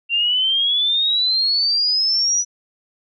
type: exponential sweep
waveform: sine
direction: up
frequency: 2745 to 5920 Hz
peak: -15 dBFS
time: 0.09-2.45 s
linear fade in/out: 50 ms
effects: none